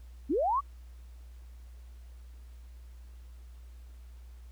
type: linear sweep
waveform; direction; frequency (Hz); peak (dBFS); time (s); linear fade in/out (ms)
sine; up; 232.3 to 1174.7; -25; 0.29-0.61; 20
effects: added 60 Hz sine -46 dBFS peak until 4.51 s + pink hiss -66 dBFS RMS until 4.51 s